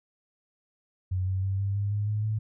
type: tone with pitch steps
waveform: sine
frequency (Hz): 92.5 / 94.61 / 96.76 / 98.97 / 101.22 / 103.53 / 105.89 / 108.3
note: F#2 / F#2 / G2 / G2 / G#2 / G#2 / G#2 / A2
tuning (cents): 0 / +39 / -22 / +17 / -44 / -5 / +34 / -27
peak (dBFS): -25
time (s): 1.11-2.39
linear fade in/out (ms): 10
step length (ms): 160
effects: none